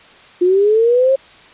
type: linear sweep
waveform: sine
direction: up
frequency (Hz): 349.2 to 544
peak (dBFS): -9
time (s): 0.41-1.16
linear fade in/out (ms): 10
effects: white hiss -43 dBFS RMS until 1.53 s + resampled to 8000 Hz